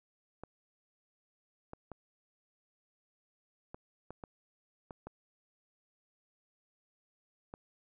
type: clicks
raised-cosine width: 1 ms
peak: -30 dBFS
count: 9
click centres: 0.436 / 1.734 / 1.917 / 3.745 / 4.106 / 4.238 / 4.908 / 5.07 / 7.539 s
effects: none